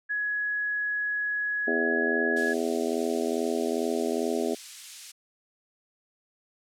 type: tone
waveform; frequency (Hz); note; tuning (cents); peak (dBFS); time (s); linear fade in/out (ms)
sine; 1679; G#6; +18; -26; 0.09-2.54; 20
type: harmonic tone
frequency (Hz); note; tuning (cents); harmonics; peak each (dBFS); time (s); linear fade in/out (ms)
82.41; E2; 0; 3 / 4 / 5 / 6 / 7 / 8 / 9; -31 / -32 / -29 / -40 / -36 / -34 / -40; 1.67-4.55; 10
type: high-pass noise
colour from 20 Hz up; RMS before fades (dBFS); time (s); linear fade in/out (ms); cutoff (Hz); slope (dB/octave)
white; -41; 2.36-5.12; 10; 2500; 12
effects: low-pass 9000 Hz 12 dB/octave